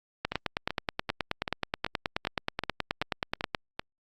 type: two click trains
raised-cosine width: 0.3 ms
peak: -11 / -15 dBFS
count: 32 / 10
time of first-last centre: 0.25-3.548 / 0.32-3.795 s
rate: 9.4 / 2.59 Hz
effects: Opus 48 kbps